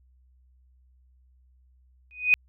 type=tone with exponential growth; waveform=sine; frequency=2491 Hz; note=D#7; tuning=1 cent sharp; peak=-12 dBFS; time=2.11-2.34 s; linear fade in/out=0 ms; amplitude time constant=50 ms; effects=added 63 Hz sine -57 dBFS peak until 2.48 s